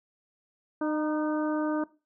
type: harmonic tone with a mistuned harmonic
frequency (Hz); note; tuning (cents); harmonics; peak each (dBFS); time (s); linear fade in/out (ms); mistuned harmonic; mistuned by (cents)
305.1; D#4; -34; 1 / 2 / 3 / 4 / 5; -27 / -33 / -37 / -39 / -41; 0.81-1.84; 5; 3; +33
effects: noise-tail reverb RT60 0.3 s tail -19 dB re dry